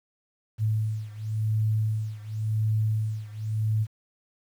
sine beating tone pair, 108.4 / 109.32 Hz, A2 / A2, -25 / -11 cents, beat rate 0.92 Hz, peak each -26 / -28 dBFS, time 0.58-3.87 s, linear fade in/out 50 ms, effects 9-bit

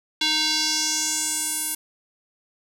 square tone with band-pass filter sweep, 310.3 Hz, D#4, 5 cents flat, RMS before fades -24 dBFS, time 0.21-1.75 s, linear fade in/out 5 ms, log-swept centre 3700 to 11000 Hz, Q 2.7, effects none

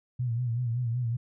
sine tone with vibrato, 120 Hz, B2, 49 cents flat, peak -26 dBFS, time 0.19-1.17 s, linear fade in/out 10 ms, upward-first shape sine, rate 5.3 Hz, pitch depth 85 cents each way, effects none

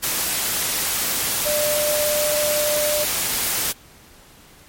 sine tone in noise, 597 Hz, D5, 28 cents sharp, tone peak -20 dBFS, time 1.45-3.05 s, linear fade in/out 20 ms, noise white, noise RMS -22 dBFS, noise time 0.02-3.73 s, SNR -1 dB, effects pink hiss -48 dBFS RMS until 4.68 s + MP3 64 kbps

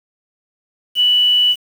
sine tone with quantisation, 2960 Hz, F#7, in tune, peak -10 dBFS, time 0.95-1.56 s, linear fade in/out 50 ms, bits 6, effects none

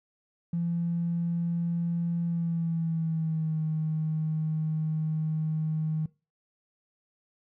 triangle tone with pitch glide, 170 to 156.79 Hz, F3 to D#3, -46 to +14 cents, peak -22 dBFS, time 0.53-6.06 s, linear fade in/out 5 ms, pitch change -140 cents, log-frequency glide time 2.25-3.61 s, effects noise-tail reverb RT60 0.3 s tail -25 dB re dry + tanh soft clip ceiling -24 dBFS

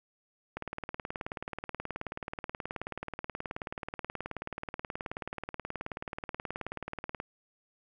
click train, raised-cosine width 0.5 ms, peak -21 dBFS, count 125, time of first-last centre 0.57-7.201 s, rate 18.7 Hz, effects none

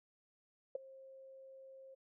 sine tone with ADSR envelope, 533 Hz, C5, 32 cents sharp, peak -32 dBFS, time 0.75-1.95 s, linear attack 4 ms, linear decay 11 ms, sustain -21 dB, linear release 13 ms, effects none

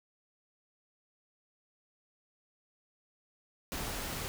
pink noise, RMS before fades -38 dBFS, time 3.72-4.28 s, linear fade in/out 0 ms, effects none

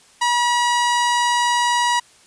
sawtooth tone, 964 Hz, B5, 42 cents flat, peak -12 dBFS, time 0.21-2 s, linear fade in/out 10 ms, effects white hiss -51 dBFS RMS until 2.26 s + resampled to 22050 Hz

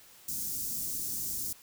white band-stop noise, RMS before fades -35 dBFS, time 0.28-1.53 s, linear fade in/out 5 ms, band 310 to 5700 Hz, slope 24 dB/octave, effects white hiss -56 dBFS RMS until 1.62 s

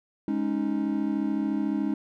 triangle chord, Ab suspended fourth, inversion none, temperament equal, 207.7 / 277.2 / 311.1 Hz, Ab3 / Db4 / Eb4, 0 / 0 / 0 cents, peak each -27 dBFS, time 0.28-1.94 s, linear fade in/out 2 ms, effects none

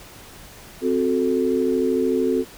sine chord, F# diminished, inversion second, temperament equal with one note detuned, 261.6 / 366.8 / 440 Hz, C4 / F#4 / A4, 0 / -15 / 0 cents, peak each -22 dBFS, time 0.81-2.45 s, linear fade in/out 50 ms, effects pink hiss -43 dBFS RMS until 2.57 s

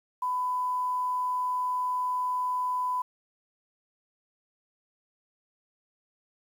sine tone with quantisation, 1000 Hz, B5, 21 cents sharp, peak -26 dBFS, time 0.22-3.02 s, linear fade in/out 5 ms, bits 9, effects none

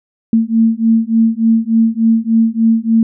sine beating tone pair, 224.1 / 227.5 Hz, A3 / A#3, +32 / -42 cents, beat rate 3.4 Hz, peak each -12 dBFS, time 0.33-3.03 s, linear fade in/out 2 ms, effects none

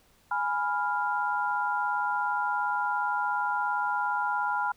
sine chord, F diminished, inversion first, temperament equal, 830.6 / 987.8 / 1396.9 Hz, Ab5 / Cb6 / F6, 0 / 0 / 0 cents, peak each -30 dBFS, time 0.31-4.72 s, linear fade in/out 5 ms, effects pink hiss -63 dBFS RMS until 4.76 s

